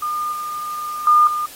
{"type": "tone with level steps", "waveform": "sine", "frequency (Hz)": 1212, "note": "D#6", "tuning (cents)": -46, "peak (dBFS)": [-20, -24, -9, -19], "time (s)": [0.02, 1.46], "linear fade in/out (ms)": 5, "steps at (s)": [0.32, 1.07, 1.27], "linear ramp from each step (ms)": 2, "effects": ["white hiss -39 dBFS RMS until 1.55 s", "AAC 48 kbps"]}